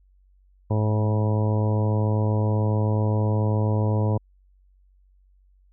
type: harmonic tone with a mistuned harmonic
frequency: 107.4 Hz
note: A2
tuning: 41 cents flat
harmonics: 1 / 2 / 3 / 4 / 5 / 6 / 7 / 8 / 9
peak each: -20 / -29 / -33 / -32 / -32 / -37 / -40 / -40 / -36 dBFS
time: 0.7-4.18 s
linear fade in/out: 10 ms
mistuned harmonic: 1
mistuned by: -22 cents
effects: added 47 Hz sine -55 dBFS peak until 5.72 s